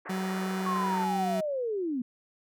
white band-pass noise, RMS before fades -41 dBFS, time 0.05-1.06 s, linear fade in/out 10 ms, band 330 to 1900 Hz, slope 48 dB/octave
35% pulse tone, 188.6 Hz, F#3, 33 cents sharp, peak -28 dBFS, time 0.09-1.41 s, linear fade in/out 10 ms
sine linear sweep, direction down, 1117 to 233.1 Hz, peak -28 dBFS, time 0.66-2.02 s, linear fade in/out 5 ms
effects none

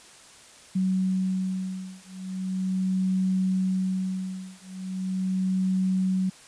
sine beating tone pair, 187.2 / 187.59 Hz, F#3 / F#3, +20 / +24 cents, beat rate 0.39 Hz, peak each -27 dBFS, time 0.75-6.3 s, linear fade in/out 10 ms, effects white hiss -50 dBFS RMS until 6.47 s + resampled to 22050 Hz

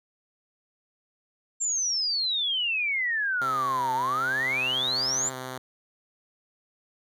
sine exponential two-way sweep, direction down then up, 7459 to 871 to 7459 Hz, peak -24 dBFS, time 1.6-5.3 s, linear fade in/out 20 ms, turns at 3.94 s
5% pulse tone with vibrato, 130.2 Hz, C3, 8 cents flat, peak -23 dBFS, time 3.41-5.58 s, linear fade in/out 5 ms, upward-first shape square, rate 1.3 Hz, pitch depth 16 cents each way
effects none

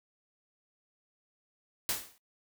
white noise with exponential decay, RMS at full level -28 dBFS, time 1.89-2.18 s, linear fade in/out 0 ms, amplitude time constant 61 ms, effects noise-tail reverb RT60 0.1 s tail -22 dB re dry

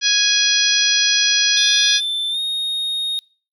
harmonic tone, 830.6 Hz, G#5, in tune, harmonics 2 / 3 / 4 / 5 / 6 / 7, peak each -23 / -23 / -18 / -21 / -20 / -20 dBFS, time 0.01-2.01 s, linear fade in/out 50 ms
triangle tone with pitch glide, 3540 to 3720 Hz, A7 to A#7, +10 to -4 cents, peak -18 dBFS, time 1.57-3.19 s, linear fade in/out 0 ms, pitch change +86 cents, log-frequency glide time 2.3-2.39 s
effects noise-tail reverb RT60 0.4 s tail -26 dB re dry

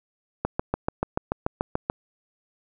click train, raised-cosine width 1 ms, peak -9 dBFS, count 11, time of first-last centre 0.45-1.899 s, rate 6.9 Hz, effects none

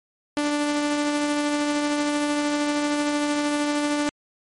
sawtooth tone with tremolo, 293.7 Hz, D4, in tune, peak -16 dBFS, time 0.37-4.09 s, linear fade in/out 0 ms, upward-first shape triangle, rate 13 Hz, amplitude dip 30%, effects MP3 48 kbps

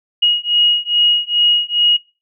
sine beating tone pair, 2885 / 2887.4 Hz, F#7 / F#7, -44 / -43 cents, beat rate 2.4 Hz, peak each -14 dBFS, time 0.22-1.97 s, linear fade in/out 10 ms, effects noise-tail reverb RT60 0.3 s tail -21 dB re dry

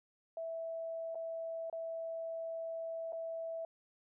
sine tone with dropouts, 657 Hz, E5, 6 cents flat, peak -38 dBFS, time 0.37-3.65 s, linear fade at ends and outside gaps 2 ms, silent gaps 1.147-1.154 / 1.699-1.727 / 3.123-3.13 s, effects none

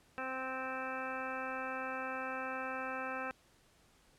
harmonic tone with a mistuned harmonic, 260.7 Hz, C4, 6 cents flat, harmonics 1 / 2 / 3 / 4 / 5 / 6 / 7 / 9 / 10, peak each -47 / -44 / -45 / -47 / -44 / -44 / -50 / -51 / -48 dBFS, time 0.18-3.31 s, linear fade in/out 0 ms, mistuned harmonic 10, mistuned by +16 cents, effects pink hiss -67 dBFS RMS until 4.18 s + low-pass 11000 Hz 12 dB/octave

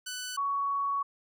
10% pulse / sine tone pair in turn, 1494 / 1119.2 Hz, F#6 / C#6, +16 / +16 cents, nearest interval perfect fourth, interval 500 cents, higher first, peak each -27 dBFS, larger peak neither, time 0.06-0.37 / 0.37-1.03 s, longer second, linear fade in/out 10 ms, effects none

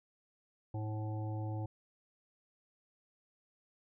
harmonic tone, 107.9 Hz, A2, 33 cents flat, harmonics 1 / 3 / 5 / 7 / 8, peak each -36 / -45 / -50 / -50 / -52 dBFS, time 0.74-1.66 s, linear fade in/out 5 ms, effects none

